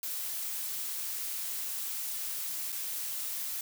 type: noise with dropouts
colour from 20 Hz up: blue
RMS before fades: -36 dBFS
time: 0.03-3.61 s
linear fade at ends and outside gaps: 2 ms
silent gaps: 2.721-2.725 s
effects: none